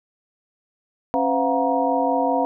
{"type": "tone cluster", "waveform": "sine", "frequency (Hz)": [273.8, 507, 681, 726, 945], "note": ["C#4", "B4", "F5", "F#5", "A#5"], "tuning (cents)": [-21, 45, -44, -33, 23], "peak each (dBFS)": -24, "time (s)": [1.14, 2.45], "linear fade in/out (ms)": 0, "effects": []}